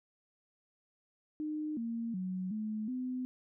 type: tone with pitch steps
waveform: sine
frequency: 305.2 / 230.7 / 185.3 / 215.3 / 253.8 Hz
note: D#4 / A#3 / F#3 / A3 / B3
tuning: -33 / -18 / +3 / -37 / +47 cents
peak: -34 dBFS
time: 1.4-3.25 s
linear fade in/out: 0 ms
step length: 370 ms
effects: none